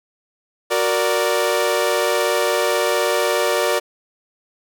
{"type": "chord", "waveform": "sawtooth", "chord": "Gb augmented", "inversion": "none", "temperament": "equal", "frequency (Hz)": [370, 466.2, 587.3], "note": ["Gb4", "Bb4", "D5"], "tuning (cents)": [0, 0, 0], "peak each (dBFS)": [-19, -17, -16], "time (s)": [0.7, 3.8], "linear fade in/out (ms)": 20, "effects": []}